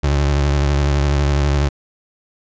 30% pulse tone with vibrato, 71.3 Hz, C#2, 49 cents sharp, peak -11 dBFS, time 0.03-1.69 s, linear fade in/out 10 ms, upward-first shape triangle, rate 12 Hz, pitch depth 72 cents each way, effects resampled to 16000 Hz

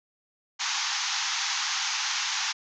white band-pass noise, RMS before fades -29 dBFS, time 0.59-2.53 s, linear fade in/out 20 ms, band 780 to 6700 Hz, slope 96 dB/octave, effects none

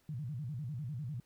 sine tone with vibrato, 134.7 Hz, C#3, 49 cents flat, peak -37 dBFS, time 0.09-1.2 s, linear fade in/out 2 ms, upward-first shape square, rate 10 Hz, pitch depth 220 cents each way, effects pink hiss -72 dBFS RMS until 1.25 s

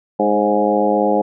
harmonic tone with a mistuned harmonic, 103.83 Hz, G#2, in tune, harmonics 2 / 3 / 4 / 5 / 6 / 7 / 8, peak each -21 / -21 / -21 / -18 / -24 / -21 / -21 dBFS, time 0.19-1.22 s, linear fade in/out 10 ms, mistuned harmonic 5, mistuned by +28 cents, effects none

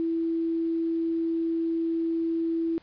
sine tone, 330 Hz, E4, 2 cents sharp, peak -24 dBFS, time 0-2.78 s, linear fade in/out 0 ms, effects pink hiss -58 dBFS RMS until 2.82 s + resampled to 11025 Hz

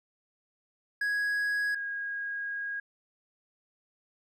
triangle / sine tone pair in turn, 1661.2 / 1638.3 Hz, G#6 / G#6, 0 / -24 cents, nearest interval unison, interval 24 cents, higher first, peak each -25 / -32 dBFS, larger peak first, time 1.01-1.75 / 1.75-2.8 s, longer second, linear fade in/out 5 ms, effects none

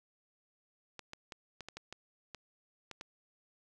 clicks, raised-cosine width 0.2 ms, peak -27 dBFS, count 10, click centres 0.993 / 1.134 / 1.322 / 1.607 / 1.686 / 1.77 / 1.926 / 2.347 / 2.913 / 3.011 s, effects none

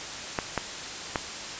clicks, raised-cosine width 0.5 ms, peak -10 dBFS, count 3, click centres 0.388 / 0.577 / 1.158 s, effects white hiss -36 dBFS RMS until 1.59 s + resampled to 16000 Hz

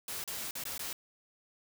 white noise with dropouts, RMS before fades -39 dBFS, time 0.08-0.93 s, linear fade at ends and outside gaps 2 ms, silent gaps 0.24-0.276 / 0.51-0.553 / 0.638-0.653 / 0.779-0.793 s, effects none

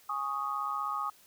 sine chord, Ab suspended fourth, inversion none, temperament equal, 830.6 / 1108.7 / 1244.5 Hz, Ab5 / Db6 / Eb6, 0 / 0 / 0 cents, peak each -39 / -36 / -33 dBFS, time 0.09-1.1 s, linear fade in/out 5 ms, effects white hiss -60 dBFS RMS until 1.26 s

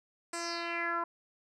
10% pulse tone with low-pass filter sweep, 340 Hz, F4, 46 cents flat, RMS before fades -35 dBFS, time 0.33-1.04 s, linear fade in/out 5 ms, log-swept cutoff 8300 to 1100 Hz, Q 4.3, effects none

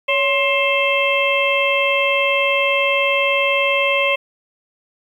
harmonic tone with a mistuned harmonic, 530 Hz, C5, 22 cents sharp, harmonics 1 / 2 / 4 / 5 / 6, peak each -19 / -23 / -21 / -19 / -25 dBFS, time 0.08-4.16 s, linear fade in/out 10 ms, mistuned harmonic 1, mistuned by +94 cents, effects 8-bit

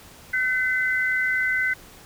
sine tone pair together, 1524 / 2034 Hz, G6 / C7, -49 / -50 cents, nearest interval perfect fourth, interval 499 cents, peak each -23 dBFS, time 0.33-1.74 s, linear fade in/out 10 ms, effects pink hiss -47 dBFS RMS until 2.05 s

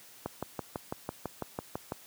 click train, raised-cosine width 1 ms, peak -19 dBFS, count 11, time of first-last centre 0.26-1.921 s, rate 6.02 Hz, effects white hiss -54 dBFS RMS until 2.06 s + high-pass 80 Hz 12 dB/octave

